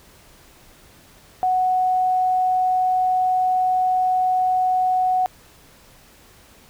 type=tone; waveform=sine; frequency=740 Hz; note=F#5; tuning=in tune; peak=-16 dBFS; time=1.43-5.26 s; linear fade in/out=0 ms; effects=pink hiss -50 dBFS RMS until 6.69 s